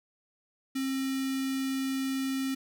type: tone with notch filter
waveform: square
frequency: 267.1 Hz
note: C4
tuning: 36 cents sharp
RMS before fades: -31 dBFS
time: 0.75-2.55 s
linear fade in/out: 10 ms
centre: 740 Hz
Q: 0.55
effects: none